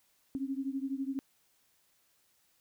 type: beating tone pair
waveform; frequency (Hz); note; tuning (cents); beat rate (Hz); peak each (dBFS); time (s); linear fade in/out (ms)
sine; 266.4 / 278.4; C4 / C#4; +31 / +8; 12; -35 / -37; 0.35-1.19; 0
effects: white hiss -71 dBFS RMS until 2.6 s